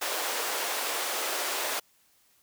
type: high-pass noise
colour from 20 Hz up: pink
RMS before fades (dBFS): -31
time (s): 0.01-1.8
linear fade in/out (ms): 10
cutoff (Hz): 440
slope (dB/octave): 24
effects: white hiss -65 dBFS RMS until 2.42 s